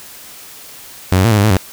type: tone with pitch steps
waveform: sawtooth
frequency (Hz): 92.6 / 94.2 / 115.9 / 106.2 / 100.8 / 108.9 / 93.7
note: F#2 / F#2 / A#2 / G#2 / G2 / A2 / F#2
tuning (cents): +2 / +32 / -10 / +39 / +49 / -17 / +22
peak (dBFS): -5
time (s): 1.12-1.568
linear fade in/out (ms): 0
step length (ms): 64
effects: white hiss -36 dBFS RMS until 1.72 s